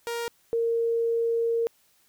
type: tone pair in turn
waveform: sawtooth / sine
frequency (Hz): 469.1 / 462.1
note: A#4 / A#4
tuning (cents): +11 / -15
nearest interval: unison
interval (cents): 26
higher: first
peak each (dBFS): -25 / -22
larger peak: second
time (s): 0.07-0.28 / 0.53-1.67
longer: second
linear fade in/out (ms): 0
effects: white hiss -64 dBFS RMS until 2.08 s